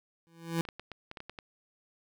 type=tone with exponential growth; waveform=25% pulse; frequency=166.4 Hz; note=E3; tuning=17 cents sharp; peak=-22 dBFS; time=0.27-0.61 s; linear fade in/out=0 ms; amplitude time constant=73 ms
type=clicks; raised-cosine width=0.3 ms; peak=-26 dBFS; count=10; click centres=0.591 / 0.652 / 0.688 / 0.796 / 0.917 / 1.114 / 1.172 / 1.204 / 1.296 / 1.388 s
effects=none